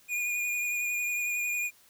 square tone with vibrato, 2439 Hz, D#7, 35 cents flat, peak -29 dBFS, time 0.08-1.71 s, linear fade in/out 50 ms, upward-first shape sine, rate 11 Hz, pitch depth 21 cents each way, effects white hiss -60 dBFS RMS until 1.89 s

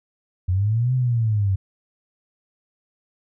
sine linear two-way sweep, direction up then down, 87.31 to 130 to 93.7 Hz, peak -17 dBFS, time 0.48-1.56 s, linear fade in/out 10 ms, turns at 0.94 s, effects none

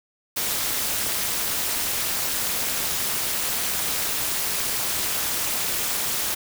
white noise with amplitude modulation, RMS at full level -22 dBFS, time 0.36-6.35 s, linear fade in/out 10 ms, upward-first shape sine, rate 237 Hz, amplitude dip 75%, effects none

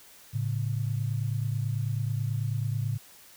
sine tone pair together, 110 / 139.19 Hz, A2 / C#3, 0 / +7 cents, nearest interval major third, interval 407 cents, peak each -28 / -31 dBFS, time 0.33-2.98 s, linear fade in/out 20 ms, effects white hiss -53 dBFS RMS until 3.36 s

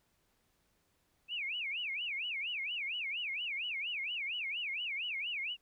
sine tone with vibrato, 2511 Hz, D#7, 15 cents sharp, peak -35 dBFS, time 1.28-5.57 s, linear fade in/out 50 ms, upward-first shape sine, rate 4.3 Hz, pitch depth 290 cents each way, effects pink hiss -75 dBFS RMS until 5.61 s

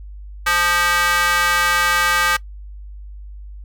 square tone with high-pass filter, 174.61 Hz, F3, in tune, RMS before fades -17 dBFS, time 0.46-2.37 s, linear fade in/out 10 ms, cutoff 1400 Hz, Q 2.4, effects noise-tail reverb RT60 0.1 s tail -21 dB re dry + added 50 Hz sine -32 dBFS peak until 3.64 s

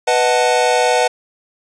square chord, B dominant seventh, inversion none, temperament equal, 493.9 / 622.3 / 740 / 880 Hz, B4 / D#5 / F#5 / A5, 0 / 0 / 0 / 0 cents, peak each -17 / -20 / -18 / -20 dBFS, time 0.07-1.08 s, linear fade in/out 10 ms, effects resampled to 22050 Hz + 8-bit

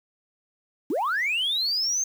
sine linear sweep, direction up, 240 to 6410 Hz, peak -21 dBFS, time 0.9-2.04 s, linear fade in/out 5 ms, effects tanh soft clip ceiling -20 dBFS + 8-bit

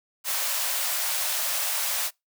white high-pass noise, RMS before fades -27 dBFS, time 0.24-2.11 s, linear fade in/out 50 ms, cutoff 530 Hz, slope 96 dB/octave, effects noise-tail reverb RT60 0.2 s tail -26 dB re dry

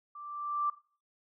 sine tone with level ramp, 1174.7 Hz, D6, in tune, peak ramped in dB -44 to -26 dBFS, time 0.15-0.7 s, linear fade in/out 5 ms, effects noise-tail reverb RT60 0.4 s tail -17 dB re dry

